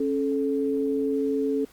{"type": "tone pair together", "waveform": "sine", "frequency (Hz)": [273.7, 434.5], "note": ["C#4", "A4"], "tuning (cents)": [-22, -22], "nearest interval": "minor sixth", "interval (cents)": 800, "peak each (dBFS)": -25, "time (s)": [0, 1.65], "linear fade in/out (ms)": 5, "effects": ["pink hiss -55 dBFS RMS until 1.72 s", "Opus 32 kbps"]}